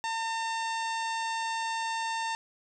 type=harmonic tone with a mistuned harmonic; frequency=905 Hz; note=A5; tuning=48 cents sharp; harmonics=1 / 2 / 3 / 4 / 5 / 6 / 7 / 8 / 9; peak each=-31 / -37 / -41 / -43 / -45 / -47 / -48 / -49 / -50 dBFS; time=0.04-2.35 s; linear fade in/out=0 ms; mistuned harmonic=8; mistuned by=+54 cents; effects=none